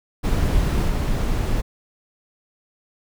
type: noise with level steps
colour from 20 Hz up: brown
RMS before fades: -19 / -21 dBFS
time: 0.23-1.62 s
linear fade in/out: 20 ms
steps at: 0.88 s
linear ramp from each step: 20 ms
effects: none